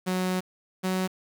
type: tone pair in turn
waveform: sawtooth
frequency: 184.3 / 186.33 Hz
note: F#3 / F#3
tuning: -7 / +12 cents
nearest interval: unison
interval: 19 cents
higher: second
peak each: -21 dBFS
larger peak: neither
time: 0.06-0.41 / 0.83-1.08 s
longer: first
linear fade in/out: 20 ms
effects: 8-bit